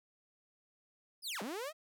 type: linear two-way sweep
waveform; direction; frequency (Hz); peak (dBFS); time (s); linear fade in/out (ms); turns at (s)
sawtooth; down then up; 5270 to 183.4 to 659; -35; 1.22-1.73; 50; 1.42
effects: none